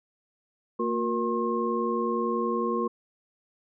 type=tone cluster; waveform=sine; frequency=230.1 / 360.6 / 471.4 / 1072 Hz; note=A#3 / F#4 / A#4 / C6; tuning=-22 / -45 / +19 / +42 cents; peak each=-30 dBFS; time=0.79-2.88 s; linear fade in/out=10 ms; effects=none